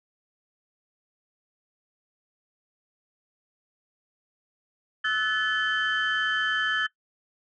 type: tone cluster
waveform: sine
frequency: 1304 / 1496 / 1731 / 3077 Hz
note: E6 / F#6 / A6 / G7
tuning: -19 / +19 / -29 / -33 cents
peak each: -31 / -29 / -24 / -30 dBFS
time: 5.04-6.87 s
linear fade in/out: 10 ms
effects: noise-tail reverb RT60 0.1 s tail -21 dB re dry + tanh soft clip ceiling -16 dBFS